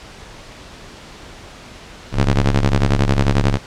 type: ring-modulated tone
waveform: sawtooth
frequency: 69.3 Hz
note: C#2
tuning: in tune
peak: -6 dBFS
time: 2.12-3.59 s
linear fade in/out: 50 ms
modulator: 40.2 Hz
effects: pink hiss -38 dBFS RMS until 3.66 s + low-pass 6000 Hz 12 dB/octave